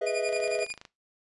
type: chord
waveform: triangle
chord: E major seventh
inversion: first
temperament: equal with one note detuned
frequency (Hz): 415.3 / 493.9 / 628.4 / 659.3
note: G#4 / B4 / D#5 / E5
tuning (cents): 0 / 0 / +17 / 0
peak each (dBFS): -30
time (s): 0.01-0.65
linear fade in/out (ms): 10
type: tone with tremolo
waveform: sawtooth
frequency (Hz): 2431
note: D#7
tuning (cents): -41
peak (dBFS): -27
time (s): 0.06-0.73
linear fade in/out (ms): 10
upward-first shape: sine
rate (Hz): 11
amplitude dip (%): 90
type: click train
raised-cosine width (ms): 0.2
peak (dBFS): -27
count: 16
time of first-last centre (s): 0.29-0.852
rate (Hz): 26.7
effects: noise-tail reverb RT60 0.2 s tail -19 dB re dry + resampled to 24000 Hz